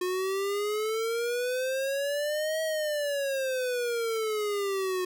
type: exponential two-way sweep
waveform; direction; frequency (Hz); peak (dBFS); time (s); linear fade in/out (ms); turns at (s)
square; up then down; 360.4 to 641 to 362.7; -28; 0.01-5.05; 5; 2.62
effects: none